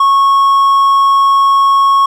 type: tone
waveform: triangle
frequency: 1100 Hz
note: C#6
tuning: 14 cents flat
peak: -4 dBFS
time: 0-2.06 s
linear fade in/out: 5 ms
effects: none